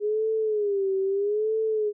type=tone with vibrato; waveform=sine; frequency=411.8 Hz; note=G#4; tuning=15 cents flat; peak=-22 dBFS; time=0-1.93 s; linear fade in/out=50 ms; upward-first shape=sine; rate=0.78 Hz; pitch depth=120 cents each way; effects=none